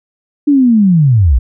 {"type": "linear sweep", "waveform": "sine", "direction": "down", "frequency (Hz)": [297.7, 51.91], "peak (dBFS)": -5, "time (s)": [0.47, 1.39], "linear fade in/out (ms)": 10, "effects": []}